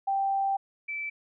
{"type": "tone pair in turn", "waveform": "sine", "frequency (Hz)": [784, 2320], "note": ["G5", "D7"], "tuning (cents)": [0, -22], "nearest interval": "octave + perfect fifth", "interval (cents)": 1878, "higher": "second", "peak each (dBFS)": [-24, -31], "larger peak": "first", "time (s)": [[0.07, 0.57], [0.88, 1.1]], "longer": "first", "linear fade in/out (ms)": 10, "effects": []}